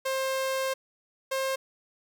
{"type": "tone pair in turn", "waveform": "sawtooth", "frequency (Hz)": [530, 532.4], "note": ["C5", "C5"], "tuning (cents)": [22, 30], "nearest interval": "unison", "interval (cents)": 8, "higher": "second", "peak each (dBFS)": -23, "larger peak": "neither", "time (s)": [[0.05, 0.74], [1.31, 1.56]], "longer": "first", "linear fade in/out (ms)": 10, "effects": []}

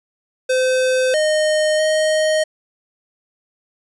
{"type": "tone with pitch steps", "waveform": "square", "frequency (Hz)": [514, 616, 623], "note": ["C5", "D#5", "D#5"], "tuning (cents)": [-31, -17, 2], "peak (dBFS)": -15, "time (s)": [0.49, 2.44], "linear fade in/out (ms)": 10, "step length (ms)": 650, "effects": ["resampled to 24000 Hz"]}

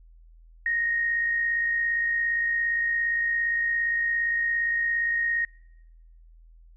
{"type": "tone with amplitude modulation", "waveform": "sine", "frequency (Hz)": 1864.7, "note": "A#6", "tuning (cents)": 0, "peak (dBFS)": -21, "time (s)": [0.66, 5.45], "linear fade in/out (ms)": 2, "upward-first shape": "sine", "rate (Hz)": 57.4, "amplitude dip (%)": 35, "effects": ["noise-tail reverb RT60 1.0 s tail -26 dB re dry", "added 41 Hz sine -49 dBFS peak until 6.76 s"]}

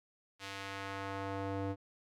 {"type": "tone with band-pass filter sweep", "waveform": "square", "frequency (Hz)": 98, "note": "G2", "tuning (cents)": 0, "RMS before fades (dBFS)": -40, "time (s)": [0.39, 1.76], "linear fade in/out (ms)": 50, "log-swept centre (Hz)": [3300, 400], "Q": 0.77, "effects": []}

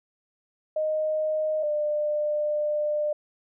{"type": "tone pair in turn", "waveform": "sine", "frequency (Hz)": [620, 598.6], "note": ["D#5", "D5"], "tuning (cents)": [-6, 33], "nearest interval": "minor second", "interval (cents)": 61, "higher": "first", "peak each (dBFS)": -23, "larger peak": "neither", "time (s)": [[0.76, 1.63], [1.63, 3.13]], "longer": "second", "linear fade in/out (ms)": 5, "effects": []}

